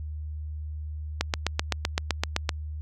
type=click train; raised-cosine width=0.2 ms; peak=-6 dBFS; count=11; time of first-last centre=1.21-2.492 s; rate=7.8 Hz; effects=added 76 Hz sine -32 dBFS peak until 2.81 s